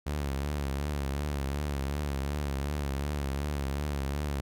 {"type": "tone with vibrato", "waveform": "sawtooth", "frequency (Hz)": 71, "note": "C#2", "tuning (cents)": 42, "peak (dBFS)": -26, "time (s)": [0.06, 4.41], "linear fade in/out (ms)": 10, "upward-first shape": "triangle", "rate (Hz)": 2.7, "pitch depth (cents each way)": 94, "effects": []}